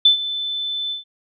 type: tone with ADSR envelope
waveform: sine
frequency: 3520 Hz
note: A7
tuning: in tune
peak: -7 dBFS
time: 0.05-1.04 s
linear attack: 6 ms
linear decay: 110 ms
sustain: -15 dB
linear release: 130 ms
effects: none